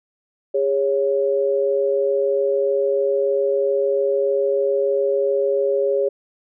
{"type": "tone pair together", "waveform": "sine", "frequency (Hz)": [407.5, 554.4], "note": ["G#4", "C#5"], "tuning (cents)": [-33, 0], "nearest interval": "perfect fourth", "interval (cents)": 533, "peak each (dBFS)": -19, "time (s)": [0.54, 6.09], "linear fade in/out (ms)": 10, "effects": []}